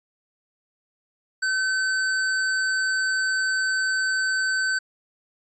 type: tone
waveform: square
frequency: 1531 Hz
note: G6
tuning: 41 cents flat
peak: -22 dBFS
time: 1.42-4.79 s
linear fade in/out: 10 ms
effects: resampled to 22050 Hz